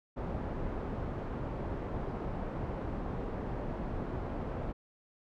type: low-pass noise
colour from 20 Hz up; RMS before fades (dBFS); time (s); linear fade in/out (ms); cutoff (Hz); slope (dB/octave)
pink; -37; 0.16-4.73; 20; 840; 12
effects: none